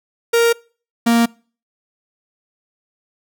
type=tone pair in turn; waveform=45% pulse; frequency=466.2 / 233.1 Hz; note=A#4 / A#3; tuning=0 / 0 cents; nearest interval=octave; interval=1200 cents; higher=first; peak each=-11 dBFS; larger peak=neither; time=0.33-0.53 / 1.06-1.26 s; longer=neither; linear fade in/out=10 ms; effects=noise-tail reverb RT60 0.4 s tail -25 dB re dry